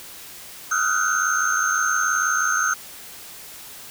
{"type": "tone cluster", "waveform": "sine", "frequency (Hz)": [1264, 1366, 1452, 1511, 6340], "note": ["D#6", "F6", "F#6", "F#6", "G8"], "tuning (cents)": [27, -39, -33, 36, 19], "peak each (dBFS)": -25, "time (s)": [0.71, 2.74], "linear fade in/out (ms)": 5, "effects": ["white hiss -40 dBFS RMS until 3.9 s"]}